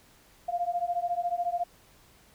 sine beating tone pair, 693 / 707 Hz, F5 / F5, -14 / +21 cents, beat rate 14 Hz, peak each -30 dBFS, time 0.48-1.64 s, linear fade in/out 10 ms, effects pink hiss -59 dBFS RMS until 2.34 s

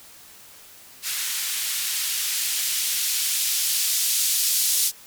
violet noise with band-pass filter sweep, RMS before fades -24 dBFS, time 1.02-4.92 s, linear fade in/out 50 ms, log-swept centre 1900 to 4600 Hz, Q 0.81, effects white hiss -47 dBFS RMS until 5.06 s

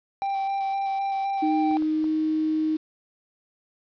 triangle tone with vibrato, 784 Hz, G5, in tune, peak -22 dBFS, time 0.22-1.77 s, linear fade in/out 0 ms, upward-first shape square, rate 3.9 Hz, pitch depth 9 cents each way
sine tone with pitch glide, 310 to 312.5 Hz, D#4 to D#4, -6 to +8 cents, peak -21 dBFS, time 1.42-2.77 s, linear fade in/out 10 ms, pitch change +14 cents, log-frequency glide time 1.83-2.09 s
clicks, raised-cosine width 1 ms, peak -28 dBFS, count 3, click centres 1.712 / 1.823 / 2.042 s
effects resampled to 11025 Hz + 8-bit

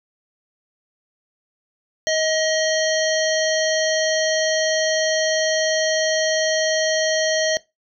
harmonic tone with a mistuned harmonic, 631 Hz, D#5, 24 cents sharp, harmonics 1 / 3 / 5 / 7 / 9 / 10, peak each -20 / -25 / -27 / -28 / -30 / -30 dBFS, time 2.07-7.57 s, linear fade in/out 0 ms, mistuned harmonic 7, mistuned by -46 cents, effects noise-tail reverb RT60 0.2 s tail -19 dB re dry

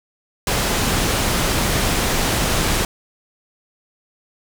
pink low-pass noise, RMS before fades -19 dBFS, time 0.47-2.85 s, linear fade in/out 2 ms, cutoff 12000 Hz, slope 12 dB/octave, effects none

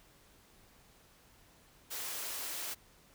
white high-pass noise, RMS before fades -40 dBFS, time 1.9-2.75 s, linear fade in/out 20 ms, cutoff 330 Hz, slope 12 dB/octave, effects pink hiss -63 dBFS RMS until 3.14 s

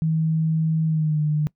sine tone with pitch glide, 159.7 to 151.26 Hz, D#3 to D#3, +45 to -49 cents, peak -18 dBFS, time 0.02-1.47 s, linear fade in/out 0 ms, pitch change -94 cents, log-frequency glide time 0.86-1.21 s, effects noise-tail reverb RT60 0.1 s tail -22 dB re dry

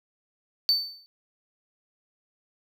triangle tone with exponential decay, 4540 Hz, C#8, 41 cents sharp, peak -15 dBFS, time 0.69-1.06 s, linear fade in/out 0 ms, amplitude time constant 80 ms, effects none

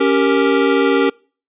square chord, G diminished, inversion second, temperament equal, 277.2 / 392 / 466.2 Hz, Db4 / G4 / Bb4, 0 / 0 / 0 cents, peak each -17 dBFS, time 0-1.1 s, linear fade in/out 10 ms, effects noise-tail reverb RT60 0.4 s tail -26 dB re dry + resampled to 8000 Hz

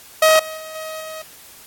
sawtooth tone with level steps, 632 Hz, D#5, 27 cents sharp, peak -6 / -25 / -28 / -24 / -26 dBFS, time 0.22-1.22 s, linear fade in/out 5 ms, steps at 0.39 / 0.57 / 0.75 / 1 s, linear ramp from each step 5 ms, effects white hiss -43 dBFS RMS until 1.66 s + AAC 64 kbps

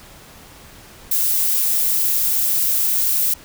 violet noise, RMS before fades -18 dBFS, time 1.11-3.34 s, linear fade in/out 5 ms, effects pink hiss -43 dBFS RMS until 3.44 s

